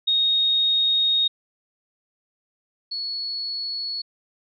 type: tone pair in turn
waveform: sine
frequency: 3729 / 4386 Hz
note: A#7 / C#8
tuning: 0 / -19 cents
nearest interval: minor third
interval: 281 cents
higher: second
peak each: -17 / -26 dBFS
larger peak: first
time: 0.07-1.28 / 2.91-4.02 s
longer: first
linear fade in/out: 10 ms
effects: none